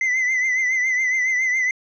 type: tone with vibrato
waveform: triangle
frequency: 2035 Hz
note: C7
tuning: 49 cents flat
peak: -16 dBFS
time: 0.01-1.71 s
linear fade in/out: 2 ms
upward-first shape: triangle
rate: 7.2 Hz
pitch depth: 67 cents each way
effects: resampled to 16000 Hz